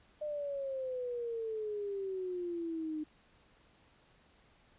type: exponential sweep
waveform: sine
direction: down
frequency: 607 to 303.7 Hz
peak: -35 dBFS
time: 0.21-3.04 s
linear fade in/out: 10 ms
effects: pink hiss -66 dBFS RMS until 4.78 s + resampled to 8000 Hz